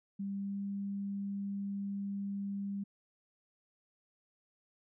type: tone with pitch glide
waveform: sine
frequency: 198 to 199.26 Hz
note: G3 to G3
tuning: +18 to +29 cents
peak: -35 dBFS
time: 0.19-2.84 s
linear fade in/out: 10 ms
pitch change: +11 cents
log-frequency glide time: 0.37-0.58 s
effects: none